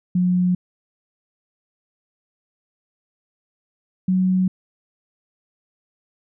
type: tone pair in turn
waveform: sine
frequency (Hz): 180.3 / 185.58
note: F#3 / F#3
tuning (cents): -45 / +5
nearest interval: unison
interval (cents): 50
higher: second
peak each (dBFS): -15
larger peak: neither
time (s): 0.15-0.55 / 4.08-4.48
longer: neither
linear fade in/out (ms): 5
effects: none